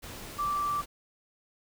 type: tone in noise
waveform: sine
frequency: 1168 Hz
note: D6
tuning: 10 cents flat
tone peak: -27 dBFS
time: 0.38-0.82 s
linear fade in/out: 20 ms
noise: pink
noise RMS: -43 dBFS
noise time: 0.02-0.86 s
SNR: +13 dB
effects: none